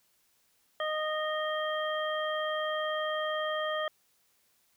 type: harmonic tone with a mistuned harmonic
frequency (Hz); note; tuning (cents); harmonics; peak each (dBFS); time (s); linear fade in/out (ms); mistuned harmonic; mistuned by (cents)
618; D#5; -12; 1 / 2 / 3 / 5; -32 / -35 / -37 / -39; 0.8-3.88; 2; 5; +54
effects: white hiss -70 dBFS RMS until 4.76 s